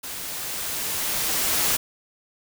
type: noise with level ramp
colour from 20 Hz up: white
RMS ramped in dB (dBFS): -34 to -21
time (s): 0.03-1.77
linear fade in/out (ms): 10
effects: none